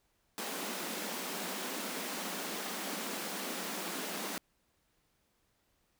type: high-pass noise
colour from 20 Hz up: pink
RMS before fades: -39 dBFS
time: 0.38-4.38 s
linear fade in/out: 0 ms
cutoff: 180 Hz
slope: 96 dB/octave
effects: pink hiss -75 dBFS RMS until 5.99 s